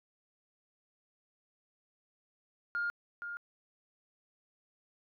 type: tone with echo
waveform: sine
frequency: 1413 Hz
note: F6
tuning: 20 cents sharp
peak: -30 dBFS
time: 2.75-2.9 s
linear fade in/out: 0 ms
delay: 470 ms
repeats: 1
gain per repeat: -8 dB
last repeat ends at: 3.37 s
effects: tanh soft clip ceiling -27 dBFS